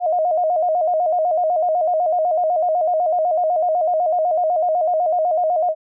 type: tone with vibrato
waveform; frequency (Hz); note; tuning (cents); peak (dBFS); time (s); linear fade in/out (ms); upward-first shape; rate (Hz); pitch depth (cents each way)
sine; 672; E5; +33; -15; 0-5.75; 50; square; 8; 110
effects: none